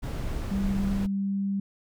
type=noise; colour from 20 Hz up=brown; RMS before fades=-31 dBFS; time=0.02-1.07 s; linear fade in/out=20 ms
type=tone with pitch glide; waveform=sine; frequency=196 to 197.36 Hz; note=G3 to G3; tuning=0 to +12 cents; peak=-25 dBFS; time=0.51-1.6 s; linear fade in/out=5 ms; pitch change=+12 cents; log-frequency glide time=0.69-1.47 s
effects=none